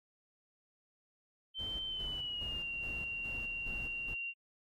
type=tone with pitch glide; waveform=sine; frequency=3099 to 2761 Hz; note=G7 to F7; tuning=-21 to -20 cents; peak=-37 dBFS; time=1.54-4.34 s; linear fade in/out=50 ms; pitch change=-199 cents; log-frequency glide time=1.87-2.69 s
type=noise with tremolo; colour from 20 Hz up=brown; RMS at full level=-46 dBFS; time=1.58-4.15 s; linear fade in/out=20 ms; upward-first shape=square; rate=2.4 Hz; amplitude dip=60%
effects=AAC 48 kbps